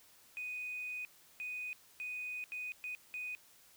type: tone bursts at uneven times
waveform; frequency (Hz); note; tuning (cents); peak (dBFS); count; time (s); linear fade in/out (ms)
sine; 2489; D#7; 0; -38; 6; 0.37-1.05 / 1.4-1.73 / 2-2.44 / 2.52-2.72 / 2.84-2.95 / 3.14-3.35; 0
effects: tanh soft clip ceiling -34 dBFS + white hiss -63 dBFS RMS until 3.76 s